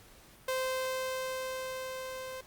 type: tone with level ramp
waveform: sawtooth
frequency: 519 Hz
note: C5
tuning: 14 cents flat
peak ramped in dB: -26 to -36 dBFS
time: 0.48-2.41 s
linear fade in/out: 5 ms
effects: pink hiss -57 dBFS RMS until 2.46 s + Opus 48 kbps